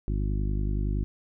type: harmonic tone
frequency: 50.6 Hz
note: G#1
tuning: 44 cents flat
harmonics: 1 / 2 / 3 / 4 / 5 / 6 / 7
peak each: -26 / -32 / -36 / -38 / -40 / -42 / -43 dBFS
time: 0.08-1.04 s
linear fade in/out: 0 ms
effects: none